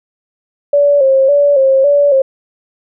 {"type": "tone with vibrato", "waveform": "sine", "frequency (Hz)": 554.4, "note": "C#5", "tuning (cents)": 0, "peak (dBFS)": -6, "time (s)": [0.73, 2.22], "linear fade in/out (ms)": 5, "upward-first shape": "square", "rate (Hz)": 1.8, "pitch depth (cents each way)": 61, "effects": []}